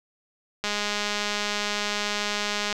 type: click train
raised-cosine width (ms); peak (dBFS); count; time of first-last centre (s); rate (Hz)
0.2; -10; 433; 0.64-2.727; 207
effects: none